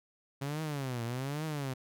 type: tone with vibrato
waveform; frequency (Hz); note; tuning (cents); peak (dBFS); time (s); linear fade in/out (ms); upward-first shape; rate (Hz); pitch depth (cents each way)
sawtooth; 135.3; C#3; -42; -30; 0.41-1.74; 10; triangle; 1.2; 290
effects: none